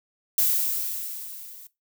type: noise with level ramp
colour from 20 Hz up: violet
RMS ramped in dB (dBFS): -20 to -45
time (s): 0.38-1.67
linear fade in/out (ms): 2
effects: noise-tail reverb RT60 0.2 s tail -18 dB re dry